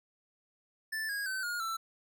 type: tone with pitch steps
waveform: square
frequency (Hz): 1760 / 1642.1 / 1532.2 / 1429.6 / 1333.8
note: A6 / G#6 / G6 / F6 / E6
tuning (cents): 0 / -20 / -40 / +40 / +20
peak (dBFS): -34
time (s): 0.92-1.77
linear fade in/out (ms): 10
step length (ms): 170
effects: none